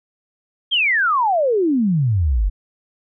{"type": "exponential sweep", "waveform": "sine", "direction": "down", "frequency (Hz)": [3300, 43.65], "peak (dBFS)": -14, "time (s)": [0.71, 2.5], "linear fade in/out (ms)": 20, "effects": []}